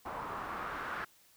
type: noise with low-pass filter sweep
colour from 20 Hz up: white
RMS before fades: -40 dBFS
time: 0.05-1.05 s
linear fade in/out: 10 ms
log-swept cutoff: 1000 to 1500 Hz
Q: 2.7
effects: white hiss -64 dBFS RMS until 1.36 s